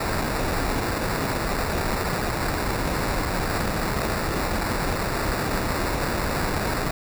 pink noise with sample-and-hold, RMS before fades -25 dBFS, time 0-6.91 s, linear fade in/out 5 ms, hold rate 3150 Hz, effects none

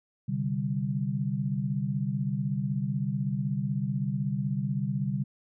sine chord, C suspended second, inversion none, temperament equal, 130.81 / 146.83 / 196 Hz, C3 / D3 / G3, 0 / 0 / 0 cents, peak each -31 dBFS, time 0.28-5.24 s, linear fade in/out 10 ms, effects none

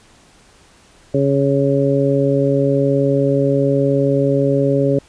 harmonic tone, 138.9 Hz, C#3, 4 cents sharp, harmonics 1 / 2 / 3 / 4, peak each -18 / -18 / -18 / -18 dBFS, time 1.14-4.99 s, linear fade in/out 5 ms, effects pink hiss -49 dBFS RMS until 5.08 s + resampled to 22050 Hz

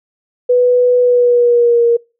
sine tone with pitch glide, 493.9 to 469.7 Hz, B4 to A#4, 0 to +13 cents, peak -7 dBFS, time 0.49-1.97 s, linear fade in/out 10 ms, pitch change -87 cents, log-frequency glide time 1-1.85 s, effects noise-tail reverb RT60 0.3 s tail -26 dB re dry

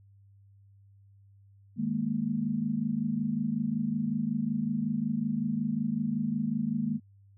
sine chord, D# suspended fourth, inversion none, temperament equal, 155.56 / 207.7 / 233.1 Hz, D#3 / G#3 / A#3, 0 / 0 / 0 cents, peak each -35 / -31 / -30 dBFS, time 1.76-7 s, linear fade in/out 50 ms, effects added 99 Hz sine -55 dBFS peak until 7.37 s

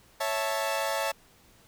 sawtooth chord, A major, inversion first, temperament equal, 554.4 / 659.3 / 880 Hz, C#5 / E5 / A5, 0 / 0 / 0 cents, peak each -28 dBFS, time 0.2-1.12 s, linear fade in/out 10 ms, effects pink hiss -59 dBFS RMS until 1.67 s

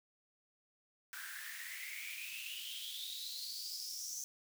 white noise with high-pass filter sweep, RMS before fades -45 dBFS, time 1.13-4.24 s, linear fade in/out 0 ms, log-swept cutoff 1500 to 6200 Hz, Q 9.6, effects none

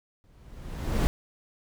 brown noise with exponential growth, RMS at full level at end -20 dBFS, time 0.24-1.07 s, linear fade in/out 0 ms, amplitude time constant 180 ms, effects none

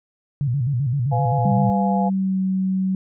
sine tone with vibrato, 130.8 Hz, C3, in tune, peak -18 dBFS, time 0.41-1.7 s, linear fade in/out 0 ms, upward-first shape square, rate 7.7 Hz, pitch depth 150 cents each way
sine chord, F diminished, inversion second, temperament just, 502.9 / 698.5 / 838.1 Hz, Cb5 / F5 / Ab5, +31 / 0 / +16 cents, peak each -28 / -24 / -24 dBFS, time 1.11-2.1 s, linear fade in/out 20 ms
sine tone with pitch glide, 196.4 to 188.94 Hz, G3 to F#3, +4 to +37 cents, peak -18 dBFS, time 1.45-2.95 s, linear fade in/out 2 ms, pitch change -67 cents, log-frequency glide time 1.76-2.39 s
effects none

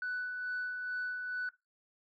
sine tone with tremolo, 1489 Hz, F#6, 11 cents sharp, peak -31 dBFS, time 0.02-1.49 s, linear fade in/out 2 ms, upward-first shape sine, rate 2.3 Hz, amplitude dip 40%, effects noise-tail reverb RT60 0.2 s tail -19 dB re dry + tanh soft clip ceiling -31 dBFS

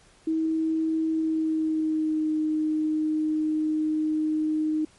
sine tone with pitch glide, 320 to 309.8 Hz, D#4 to D#4, +49 to -7 cents, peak -22 dBFS, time 0.27-4.85 s, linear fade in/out 5 ms, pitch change -56 cents, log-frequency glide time 1.1-2.34 s, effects pink hiss -57 dBFS RMS until 4.98 s + MP3 48 kbps

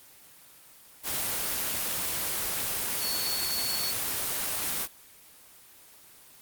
sine tone in noise, 4415 Hz, C#8, 8 cents flat, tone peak -31 dBFS, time 2.99-3.95 s, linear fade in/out 50 ms, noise white, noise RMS -30 dBFS, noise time 1.03-4.88 s, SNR -4 dB, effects white hiss -53 dBFS RMS until 6.41 s + Opus 24 kbps

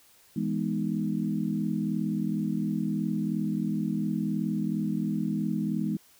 sine chord, E major seventh, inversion none, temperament equal, 164.81 / 207.7 / 246.9 / 311.1 Hz, E3 / G#3 / B3 / D#4, 0 / 0 / 0 / 0 cents, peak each -32 / -29 / -33 / -34 dBFS, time 0.36-5.97 s, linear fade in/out 5 ms, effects white hiss -59 dBFS RMS until 6.19 s

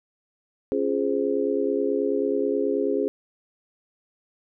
sine chord, Db major seventh, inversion none, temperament just, 277.2 / 346.5 / 415.8 / 519.7 Hz, Db4 / F4 / Ab4 / C5, 0 / -14 / +2 / -12 cents, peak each -27 / -29 / -24 / -29 dBFS, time 0.72-3.08 s, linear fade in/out 0 ms, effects none

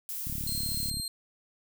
violet noise, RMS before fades -36 dBFS, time 0.09-0.9 s, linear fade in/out 0 ms
click train, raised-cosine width 5 ms, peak -26 dBFS, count 27, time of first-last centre 0.27-0.998 s, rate 35.7 Hz
25% pulse tone, 4186 Hz, C8, in tune, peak -28 dBFS, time 0.47-1.08 s, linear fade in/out 2 ms
effects none

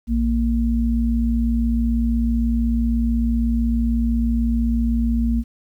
sine tone pair together, 57.98 / 231.9 Hz, A#1 / A#3, -9 / -9 cents, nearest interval 2 octaves, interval 2400 cents, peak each -19 dBFS, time 0.07-5.44 s, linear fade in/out 50 ms, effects 9-bit

